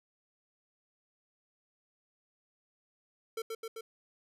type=tone with echo; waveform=square; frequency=450 Hz; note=A4; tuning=39 cents sharp; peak=-35 dBFS; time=3.37-3.42 s; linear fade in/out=5 ms; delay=130 ms; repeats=3; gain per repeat=-2 dB; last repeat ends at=3.81 s; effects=resampled to 32000 Hz + 12-bit